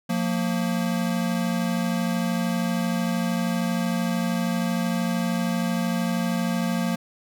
square tone pair together, 177.23 / 230.2 Hz, F3 / A#3, +26 / -22 cents, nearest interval perfect fourth, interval 452 cents, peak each -26 dBFS, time 0.09-6.96 s, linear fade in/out 10 ms, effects none

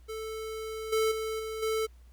square tone with level steps, 440 Hz, A4, in tune, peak -36 / -25 / -32 / -35 / -28 dBFS, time 0.08-1.87 s, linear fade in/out 20 ms, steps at 0.92 / 1.11 / 1.39 / 1.62 s, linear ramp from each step 10 ms, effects added 60 Hz sine -51 dBFS peak until 2.12 s + pink hiss -68 dBFS RMS until 2.12 s

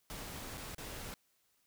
pink noise with dropouts, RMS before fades -45 dBFS, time 0.1-1.14 s, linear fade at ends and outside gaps 0 ms, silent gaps 0.573-0.578 / 0.747-0.782 s, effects white hiss -75 dBFS RMS until 1.66 s

